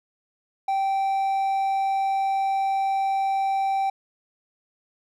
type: tone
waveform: triangle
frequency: 779 Hz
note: G5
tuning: 11 cents flat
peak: -19 dBFS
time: 0.68-3.9 s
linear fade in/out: 5 ms
effects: none